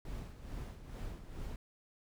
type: noise with tremolo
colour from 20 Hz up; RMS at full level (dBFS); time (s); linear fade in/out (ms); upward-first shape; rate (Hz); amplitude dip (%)
brown; -42; 0.05-1.56; 2; sine; 2.3; 65
effects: none